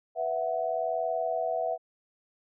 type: chord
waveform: sine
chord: B suspended fourth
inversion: none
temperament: equal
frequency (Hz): 493.9 / 659.3 / 740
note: B4 / E5 / F#5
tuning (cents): 0 / 0 / 0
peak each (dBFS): -35 / -29 / -32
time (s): 0.15-1.78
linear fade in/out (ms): 50
effects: none